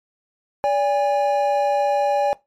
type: tone pair together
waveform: triangle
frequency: 576 / 814.6 Hz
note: D5 / G#5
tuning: -34 / -34 cents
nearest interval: tritone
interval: 600 cents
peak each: -17 dBFS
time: 0.64-2.33 s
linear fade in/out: 0 ms
effects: noise-tail reverb RT60 0.2 s tail -20 dB re dry + MP3 64 kbps